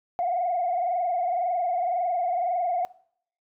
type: tone with frequency modulation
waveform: sine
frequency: 709 Hz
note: F5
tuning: 26 cents sharp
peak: -22 dBFS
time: 0.19-2.85 s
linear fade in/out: 0 ms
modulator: 21.9 Hz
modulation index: 1.5
effects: noise-tail reverb RT60 0.6 s tail -21 dB re dry + tanh soft clip ceiling -18 dBFS